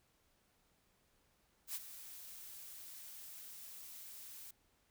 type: noise with ADSR envelope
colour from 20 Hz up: blue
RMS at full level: -40 dBFS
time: 1.67-4.51 s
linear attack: 80 ms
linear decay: 36 ms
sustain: -12 dB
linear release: 5 ms
effects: pink hiss -75 dBFS RMS until 4.9 s

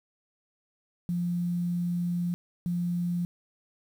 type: tone bursts at uneven times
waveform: sine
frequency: 174.61 Hz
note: F3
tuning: in tune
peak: -26 dBFS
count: 2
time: 1.09-2.34 / 2.66-3.25 s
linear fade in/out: 0 ms
effects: 9-bit

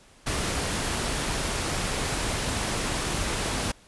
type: noise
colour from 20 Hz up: pink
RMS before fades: -28 dBFS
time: 0.26-3.72 s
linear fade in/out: 10 ms
effects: pink hiss -55 dBFS RMS until 3.87 s + resampled to 24000 Hz

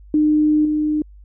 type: tone with level steps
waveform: sine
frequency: 303.5 Hz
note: D#4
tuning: 43 cents flat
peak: -12 / -16 dBFS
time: 0.14-1.02 s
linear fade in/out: 2 ms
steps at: 0.65 s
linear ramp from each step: 2 ms
effects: added 50 Hz sine -40 dBFS peak until 1.24 s

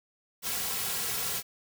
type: noise with comb filter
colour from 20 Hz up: white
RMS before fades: -32 dBFS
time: 0.42-1.43 s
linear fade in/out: 50 ms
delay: 3.3 ms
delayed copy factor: -0.75
effects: none

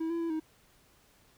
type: tone with pitch steps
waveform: triangle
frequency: 324.1 / 336.1 / 333.1 / 315.4 Hz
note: E4 / E4 / E4 / D#4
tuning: -29 / +34 / +18 / +24 cents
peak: -28 dBFS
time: 0-0.4 s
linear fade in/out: 10 ms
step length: 100 ms
effects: pink hiss -64 dBFS RMS until 1.37 s

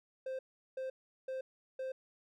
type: tone bursts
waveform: triangle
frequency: 523.3 Hz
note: C5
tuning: in tune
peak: -35 dBFS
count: 4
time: 0.26-1.92 s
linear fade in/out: 5 ms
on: 130 ms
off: 380 ms
effects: none

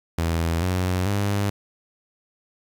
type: tone with pitch steps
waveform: sawtooth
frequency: 83 / 91.56 / 101.01 Hz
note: E2 / F#2 / G#2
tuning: +12 / -18 / -48 cents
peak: -17 dBFS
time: 0.18-1.5 s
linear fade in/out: 5 ms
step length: 440 ms
effects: 8-bit

